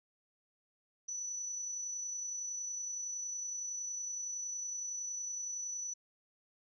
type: tone with amplitude modulation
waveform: sine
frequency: 5950 Hz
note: F#8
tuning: 9 cents sharp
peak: -36 dBFS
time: 1.08-5.94 s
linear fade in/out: 10 ms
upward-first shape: sine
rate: 30.8 Hz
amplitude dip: 30%
effects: none